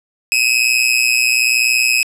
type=tone with amplitude modulation; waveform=sawtooth; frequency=2551 Hz; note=D#7; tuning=43 cents sharp; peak=-5 dBFS; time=0.32-2.03 s; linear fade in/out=0 ms; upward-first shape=sine; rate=121 Hz; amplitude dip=75%; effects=low-pass 12000 Hz 12 dB/octave